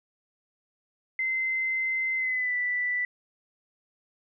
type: tone with pitch glide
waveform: sine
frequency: 2067 to 1975.9 Hz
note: C7 to B6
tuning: -22 to 0 cents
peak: -25 dBFS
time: 1.19-3.05 s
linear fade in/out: 2 ms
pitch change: -78 cents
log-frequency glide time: 2.16-2.55 s
effects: none